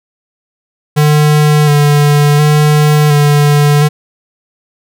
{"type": "tone with vibrato", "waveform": "square", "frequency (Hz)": 148.2, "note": "D3", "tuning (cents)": 16, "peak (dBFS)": -6, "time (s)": [0.96, 3.89], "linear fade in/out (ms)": 20, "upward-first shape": "square", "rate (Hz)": 0.7, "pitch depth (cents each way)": 22, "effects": []}